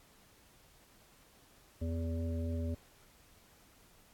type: harmonic tone with a mistuned harmonic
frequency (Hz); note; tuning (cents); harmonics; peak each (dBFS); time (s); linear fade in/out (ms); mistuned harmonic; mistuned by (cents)
82.41; E2; 0; 1 / 3 / 5 / 7; -34 / -40 / -48 / -46; 1.81-2.75; 10; 1; +26
effects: pink hiss -63 dBFS RMS until 4.13 s + AAC 64 kbps